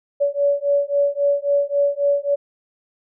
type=beating tone pair; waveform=sine; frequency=567 / 570.7 Hz; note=C#5 / D5; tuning=+39 / -50 cents; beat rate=3.7 Hz; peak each=-19 dBFS; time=0.2-2.36 s; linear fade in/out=20 ms; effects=none